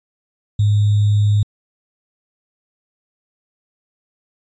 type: tone with sample-and-hold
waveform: sine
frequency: 103.83 Hz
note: G#2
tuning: in tune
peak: -11 dBFS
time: 0.59-1.43 s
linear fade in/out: 5 ms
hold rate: 3675 Hz
effects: resampled to 16000 Hz